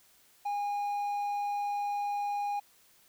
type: tone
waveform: triangle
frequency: 817 Hz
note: G#5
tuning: 29 cents flat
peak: -28 dBFS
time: 0.45-2.6 s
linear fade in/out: 10 ms
effects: white hiss -63 dBFS RMS until 3.08 s